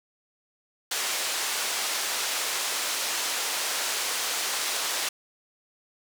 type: band-pass noise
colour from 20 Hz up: white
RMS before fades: -29 dBFS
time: 0.91-5.09 s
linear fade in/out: 5 ms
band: 480 to 7700 Hz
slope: 12 dB/octave
effects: none